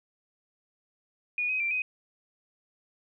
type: tone with pitch steps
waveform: sine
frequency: 2453 / 2522 / 2358 / 2509 Hz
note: D#7 / D#7 / D7 / D#7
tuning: -25 / +23 / +6 / +14 cents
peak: -26 dBFS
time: 1.38-1.82 s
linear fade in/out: 2 ms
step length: 110 ms
effects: none

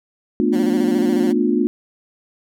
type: chord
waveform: sine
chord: B half-diminished seventh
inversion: third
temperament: just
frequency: 222.2 / 246.9 / 296.3 / 355.6 Hz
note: A3 / B3 / D4 / F4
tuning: +17 / 0 / +15 / +31 cents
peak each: -20 dBFS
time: 0.4-1.67 s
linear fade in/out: 0 ms
type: tone with vibrato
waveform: 15% pulse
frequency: 185 Hz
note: F#3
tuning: in tune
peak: -20 dBFS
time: 0.52-1.33 s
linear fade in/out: 20 ms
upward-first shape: square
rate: 14 Hz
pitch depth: 65 cents each way
effects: none

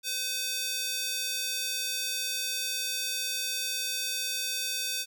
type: tone with high-pass filter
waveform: square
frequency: 511 Hz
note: C5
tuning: 41 cents flat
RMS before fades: -32 dBFS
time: 0.03-5.06 s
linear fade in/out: 50 ms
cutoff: 3700 Hz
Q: 1.1
effects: none

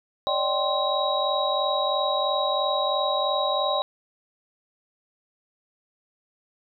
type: tone cluster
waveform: sine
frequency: 569 / 612 / 778 / 1050 / 3837 Hz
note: C#5 / D#5 / G5 / C6 / A#7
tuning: +45 / -29 / -13 / +6 / +49 cents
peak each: -28 dBFS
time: 0.27-3.82 s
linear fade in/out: 0 ms
effects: none

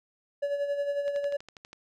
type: tone with tremolo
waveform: triangle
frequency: 570 Hz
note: C#5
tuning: 48 cents sharp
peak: -23 dBFS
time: 0.42-1.37 s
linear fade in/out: 10 ms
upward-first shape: sine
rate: 11 Hz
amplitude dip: 55%
type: click train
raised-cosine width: 0.2 ms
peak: -28 dBFS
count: 9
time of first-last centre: 1.08-1.73 s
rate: 12.3 Hz
effects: none

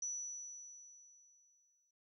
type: tone with exponential decay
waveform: sine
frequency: 5920 Hz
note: F#8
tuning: in tune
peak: -37 dBFS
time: 0.02-1.91 s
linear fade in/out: 5 ms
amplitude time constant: 410 ms
effects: none

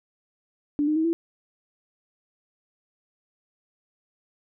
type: tone with pitch steps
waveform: sine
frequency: 292.3 / 305.4 / 319.1 / 333.4 Hz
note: D4 / D#4 / D#4 / E4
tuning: -8 / -32 / +44 / +20 cents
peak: -20 dBFS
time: 0.79-1.13 s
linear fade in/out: 0 ms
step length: 85 ms
effects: none

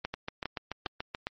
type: two click trains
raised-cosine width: 0.3 ms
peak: -16 / -18 dBFS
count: 4 / 8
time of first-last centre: 0.05-1.27 / 0.14-1.149 s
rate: 2.46 / 6.94 Hz
effects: MP3 32 kbps

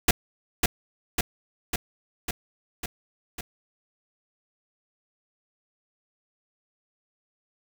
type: noise with echo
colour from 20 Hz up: pink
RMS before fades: -17 dBFS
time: 0.08-0.11 s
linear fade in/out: 5 ms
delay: 550 ms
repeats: 6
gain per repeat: -3 dB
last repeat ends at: 3.41 s
effects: none

